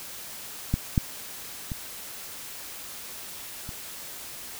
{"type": "clicks", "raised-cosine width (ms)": 5, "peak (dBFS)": [-10, -8, -19, -25], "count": 4, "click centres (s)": [0.74, 0.978, 1.718, 3.691], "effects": ["white hiss -40 dBFS RMS until 4.59 s"]}